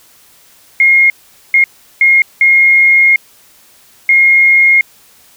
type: tone bursts at uneven times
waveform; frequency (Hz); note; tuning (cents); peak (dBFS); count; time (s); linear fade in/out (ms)
sine; 2143; C7; +41; -4; 5; 0.8-1.1 / 1.54-1.64 / 2.01-2.22 / 2.41-3.16 / 4.09-4.81; 2
effects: white hiss -45 dBFS RMS until 5.36 s